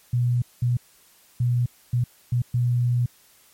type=tone bursts at uneven times; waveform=sine; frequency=122 Hz; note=B2; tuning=21 cents flat; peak=-18 dBFS; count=6; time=0.13-0.42 / 0.62-0.77 / 1.4-1.66 / 1.93-2.04 / 2.32-2.42 / 2.54-3.06 s; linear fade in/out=5 ms; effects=white hiss -56 dBFS RMS until 3.53 s + MP3 64 kbps